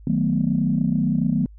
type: chord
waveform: sine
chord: B dominant seventh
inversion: first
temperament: equal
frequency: 155.56 / 185 / 220 / 246.9 Hz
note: D#3 / F#3 / A3 / B3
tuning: 0 / 0 / 0 / 0 cents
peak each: -23 dBFS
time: 0.07-1.46 s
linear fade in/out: 2 ms
effects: tanh soft clip ceiling -8 dBFS + added 52 Hz sine -41 dBFS peak until 1.58 s